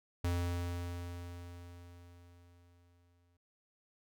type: tone with exponential decay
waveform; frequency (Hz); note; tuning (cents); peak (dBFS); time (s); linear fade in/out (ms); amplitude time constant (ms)
square; 87.31; F2; 0; -31; 0.24-3.37; 5; 680
effects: none